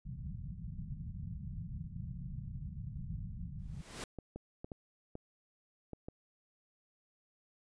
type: low-pass noise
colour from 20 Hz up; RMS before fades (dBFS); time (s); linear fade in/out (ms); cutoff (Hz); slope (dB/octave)
white; -43; 0.05-3.82; 10; 180; 48
type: noise with exponential growth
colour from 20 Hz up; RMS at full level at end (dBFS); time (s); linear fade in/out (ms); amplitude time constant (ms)
pink; -40; 3.59-4.04; 2; 96
type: clicks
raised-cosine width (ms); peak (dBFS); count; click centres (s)
2; -30; 7; 4.187 / 4.36 / 4.645 / 4.718 / 5.154 / 5.933 / 6.085
effects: resampled to 22050 Hz